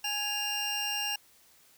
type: tone pair together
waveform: 25% pulse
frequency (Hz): 829.5 / 2790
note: G#5 / F7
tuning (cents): -2 / -2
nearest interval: octave + major sixth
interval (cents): 2100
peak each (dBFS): -33 / -27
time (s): 0.04-1.16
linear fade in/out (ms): 5
effects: white hiss -61 dBFS RMS until 1.77 s